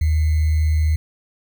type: tone with sample-and-hold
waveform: sine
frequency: 77.78 Hz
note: D#2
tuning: in tune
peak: -14 dBFS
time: 0.01-0.96 s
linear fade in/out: 5 ms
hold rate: 2100 Hz
effects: none